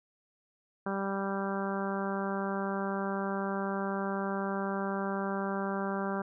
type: harmonic tone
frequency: 196 Hz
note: G3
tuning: in tune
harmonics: 1 / 2 / 3 / 4 / 5 / 6 / 7 / 8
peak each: -34 / -37 / -39 / -40 / -41 / -42 / -42 / -43 dBFS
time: 0.86-6.22 s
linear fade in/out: 5 ms
effects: none